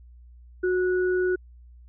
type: tone pair together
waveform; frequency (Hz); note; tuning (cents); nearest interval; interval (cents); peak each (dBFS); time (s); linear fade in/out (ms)
sine; 365.6 / 1467.1; F#4 / F#6; -21 / -15; 2 octaves; 2406; -21 / -31; 0.63-1.36; 10
effects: added 60 Hz sine -46 dBFS peak until 1.88 s